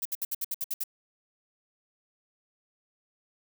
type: noise bursts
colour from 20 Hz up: violet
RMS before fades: -31 dBFS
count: 9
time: 0.02-0.838 s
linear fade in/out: 5 ms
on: 34 ms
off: 64 ms
effects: none